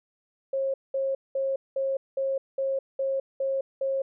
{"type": "tone bursts", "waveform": "sine", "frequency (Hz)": 540, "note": "C#5", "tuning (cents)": -45, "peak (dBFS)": -24, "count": 9, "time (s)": [0.53, 4.02], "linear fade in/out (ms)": 5, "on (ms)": 210, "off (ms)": 200, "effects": []}